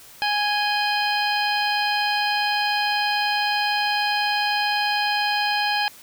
harmonic tone with a mistuned harmonic, 830.6 Hz, G#5, in tune, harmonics 1 / 2 / 3 / 4 / 5 / 6, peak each -23 / -26 / -28 / -29 / -30 / -31 dBFS, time 0.22-5.88 s, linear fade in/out 0 ms, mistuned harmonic 4, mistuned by -98 cents, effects white hiss -46 dBFS RMS until 6.02 s

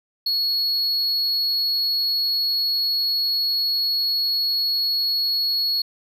triangle tone, 4348 Hz, C#8, 34 cents flat, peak -18 dBFS, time 0.26-5.82 s, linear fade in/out 5 ms, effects none

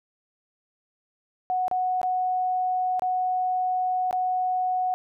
sine tone with dropouts, 737 Hz, F#5, 7 cents flat, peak -22 dBFS, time 1.5-4.94 s, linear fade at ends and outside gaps 0 ms, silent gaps 1.681-1.713 / 2.015-2.031 / 2.995-3.021 / 4.11-4.128 s, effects none

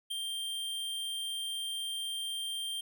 square tone with ADSR envelope, 3172 Hz, G7, 20 cents sharp, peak -32 dBFS, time 0.1-2.81 s, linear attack 15 ms, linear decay 3 ms, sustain -3 dB, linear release 7 ms, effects none

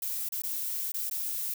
violet noise with dropouts, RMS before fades -33 dBFS, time 0.02-1.54 s, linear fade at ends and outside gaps 5 ms, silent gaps 0.289-0.321 / 0.42-0.435 / 0.92-0.94 / 1.098-1.11 s, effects none

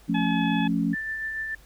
sine chord, F augmented, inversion none, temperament equal, 174.61 / 220 / 277.2 Hz, F3 / A3 / C#4, 0 / 0 / 0 cents, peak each -26 dBFS, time 0.08-0.95 s, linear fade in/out 20 ms
harmonic tone, 853 Hz, G#5, 46 cents sharp, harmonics 1 / 2 / 3 / 4, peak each -30 / -33 / -35 / -36 dBFS, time 0.14-0.68 s, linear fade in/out 10 ms
sine tone with tremolo, 1769 Hz, A6, 9 cents sharp, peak -27 dBFS, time 0.93-1.55 s, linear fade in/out 5 ms, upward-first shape sine, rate 6.9 Hz, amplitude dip 30%
effects added 50 Hz sine -51 dBFS peak until 1.65 s + pink hiss -56 dBFS RMS until 1.65 s

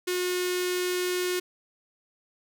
sawtooth tone with notch filter, 361.3 Hz, F#4, 41 cents flat, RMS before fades -28 dBFS, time 0.07-1.4 s, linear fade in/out 10 ms, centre 770 Hz, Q 0.56, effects none

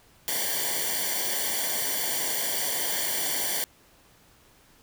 white noise with comb filter, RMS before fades -28 dBFS, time 0.28-3.64 s, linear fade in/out 0 ms, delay 0.77 ms, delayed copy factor -1, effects pink hiss -58 dBFS RMS until 4.82 s

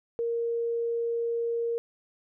sine tone, 466.2 Hz, A#4, in tune, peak -26 dBFS, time 0.19-1.78 s, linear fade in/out 0 ms, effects none

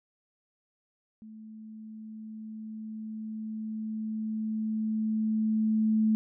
sine tone with level ramp, 218.1 Hz, A3, 15 cents flat, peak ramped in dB -44 to -21 dBFS, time 1.22-6.15 s, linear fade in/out 0 ms, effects none

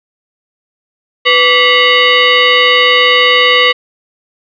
sine tone with frequency modulation, 497.7 Hz, B4, 13 cents sharp, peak -5 dBFS, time 1.25-3.73 s, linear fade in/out 20 ms, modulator 825 Hz, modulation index 3.9, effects resampled to 11025 Hz + 7-bit

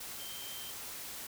sine tone in noise, 3136 Hz, G7, in tune, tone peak -47 dBFS, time 0.19-0.71 s, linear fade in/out 5 ms, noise white, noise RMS -44 dBFS, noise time 0-1.27 s, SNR -6 dB, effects none

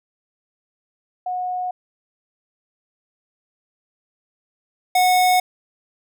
sine / square tone pair in turn, 729 / 732.3 Hz, F#5 / F#5, -26 / -18 cents, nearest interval unison, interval 8 cents, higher second, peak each -22 / -14 dBFS, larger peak second, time 1.26-1.71 / 4.95-5.4 s, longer neither, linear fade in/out 5 ms, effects none

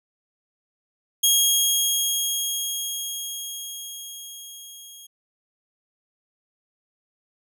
15% pulse tone with level ramp, 3271 Hz, G#7, 27 cents flat, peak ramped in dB -8 to -35 dBFS, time 1.23-5.07 s, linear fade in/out 10 ms, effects none

